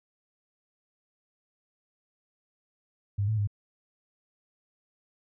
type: tone with pitch steps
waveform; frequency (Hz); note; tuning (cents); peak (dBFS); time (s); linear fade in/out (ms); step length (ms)
sine; 101 / 109.3 / 102.6; G#2 / A2 / G#2; -48 / -11 / -21; -24; 3.18-3.474; 10; 98
effects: none